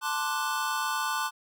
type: chord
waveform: square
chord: D dominant seventh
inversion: second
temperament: equal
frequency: 880 / 1046.5 / 1174.7 / 1480 Hz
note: A5 / C6 / D6 / F#6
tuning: 0 / 0 / 0 / 0 cents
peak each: -34 dBFS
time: 0.01-1.31 s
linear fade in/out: 50 ms
effects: none